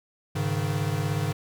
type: chord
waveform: square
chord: Ab suspended fourth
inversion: none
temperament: equal with one note detuned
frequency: 102.16 / 138.59 / 155.56 Hz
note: Ab2 / Db3 / Eb3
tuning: -28 / 0 / 0 cents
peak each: -30 dBFS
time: 0.35-1.33 s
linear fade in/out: 10 ms
effects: none